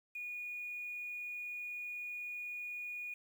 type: tone with quantisation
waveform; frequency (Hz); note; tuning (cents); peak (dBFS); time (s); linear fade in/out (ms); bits
sine; 2452; D#7; -26; -40; 0.15-3.14; 5; 10
effects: none